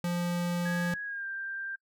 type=tone; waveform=square; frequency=174.61 Hz; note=F3; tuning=in tune; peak=-29 dBFS; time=0.04-0.94 s; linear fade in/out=2 ms
type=tone with pitch glide; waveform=sine; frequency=1661.2 to 1582.5 Hz; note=G#6 to G6; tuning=0 to +16 cents; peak=-34 dBFS; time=0.65-1.76 s; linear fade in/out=10 ms; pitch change=-84 cents; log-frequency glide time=1.04-1.26 s
effects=noise-tail reverb RT60 0.1 s tail -24 dB re dry